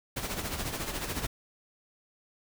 pink noise with tremolo, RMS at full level -32 dBFS, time 0.16-1.27 s, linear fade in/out 10 ms, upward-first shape sine, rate 14 Hz, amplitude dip 60%, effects none

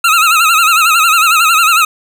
25% pulse tone with vibrato, 1318 Hz, E6, 1 cent flat, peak -3 dBFS, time 0.04-1.85 s, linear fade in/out 5 ms, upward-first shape sine, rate 11 Hz, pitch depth 100 cents each way, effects none

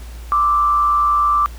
sine tone with frequency modulation, 1174.7 Hz, D6, in tune, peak -12 dBFS, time 0.32-1.46 s, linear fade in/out 0 ms, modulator 130 Hz, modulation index 0.4, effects added 58 Hz sine -30 dBFS peak until 1.58 s + pink hiss -43 dBFS RMS until 1.58 s

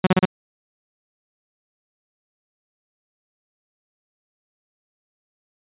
sawtooth tone bursts, 185 Hz, F#3, in tune, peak -8 dBFS, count 4, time 0.04-0.254 s, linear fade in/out 5 ms, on 28 ms, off 34 ms, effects resampled to 8000 Hz

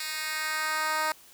10% pulse tone with high-pass filter sweep, 311.1 Hz, D#4, in tune, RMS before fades -30 dBFS, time 0-1.12 s, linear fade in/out 2 ms, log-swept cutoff 2900 to 820 Hz, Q 1.2, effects white hiss -54 dBFS RMS until 1.33 s

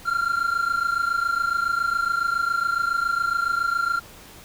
triangle tone pair together, 1373 / 1400.2 Hz, F6 / F6, -30 / +4 cents, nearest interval unison, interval 34 cents, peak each -21 / -23 dBFS, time 0.05-4 s, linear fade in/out 20 ms, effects pink hiss -45 dBFS RMS until 4.44 s

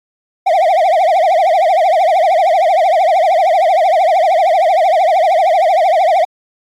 triangle tone with vibrato, 698.5 Hz, F5, in tune, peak -6 dBFS, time 0.46-6.25 s, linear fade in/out 10 ms, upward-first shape triangle, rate 13 Hz, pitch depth 250 cents each way, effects AAC 48 kbps

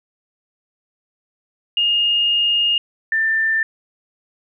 sine tone pair in turn, 2841 / 1784 Hz, F7 / A6, +29 / +23 cents, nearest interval minor sixth, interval 806 cents, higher first, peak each -14 / -15 dBFS, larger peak first, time 1.77-2.78 / 3.12-3.63 s, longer first, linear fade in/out 2 ms, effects none

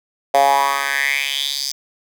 10% pulse tone with high-pass filter sweep, 139.1 Hz, C#3, 6 cents sharp, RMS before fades -18 dBFS, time 0.34-1.72 s, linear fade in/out 5 ms, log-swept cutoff 640 to 5400 Hz, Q 4.7, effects none

